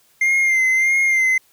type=tone with vibrato; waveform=triangle; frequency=2098 Hz; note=C7; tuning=4 cents sharp; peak=-12 dBFS; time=0.21-1.38 s; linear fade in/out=5 ms; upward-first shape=sine; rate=1.6 Hz; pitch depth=39 cents each way; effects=white hiss -57 dBFS RMS until 1.52 s